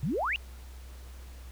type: exponential sweep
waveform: sine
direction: up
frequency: 123.47 to 2960 Hz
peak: -27 dBFS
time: 0.03-0.36 s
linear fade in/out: 0 ms
effects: added 63 Hz sine -43 dBFS peak until 1.51 s + pink hiss -55 dBFS RMS until 1.51 s